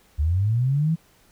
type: linear sweep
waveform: sine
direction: up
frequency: 69.3 to 167.1 Hz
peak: -18 dBFS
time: 0.18-0.96 s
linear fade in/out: 20 ms
effects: pink hiss -58 dBFS RMS until 1.31 s